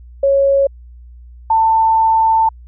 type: tone pair in turn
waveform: sine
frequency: 552 / 892.1 Hz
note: C#5 / A5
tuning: -7 / +24 cents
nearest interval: minor sixth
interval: 831 cents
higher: second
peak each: -9 dBFS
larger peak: neither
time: 0.23-0.67 / 1.5-2.49 s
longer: second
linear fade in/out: 5 ms
effects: added 60 Hz sine -35 dBFS peak until 2.67 s